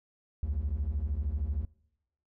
triangle beating tone pair, 64 / 77 Hz, C2 / D#2, -38 / -17 cents, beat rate 13 Hz, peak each -30 / -28 dBFS, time 0.43-1.65 s, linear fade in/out 0 ms, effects noise-tail reverb RT60 0.8 s tail -24 dB re dry + tanh soft clip ceiling -23 dBFS

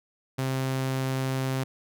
sawtooth tone, 132.1 Hz, C3, 17 cents sharp, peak -22 dBFS, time 0.38-1.64 s, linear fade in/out 10 ms, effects none

